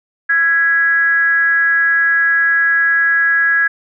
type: tone with frequency modulation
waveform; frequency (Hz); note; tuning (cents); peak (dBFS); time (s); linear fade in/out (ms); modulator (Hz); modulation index
sine; 1661; G#6; 0; -10; 0.29-3.68; 10; 316; 0.42
effects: none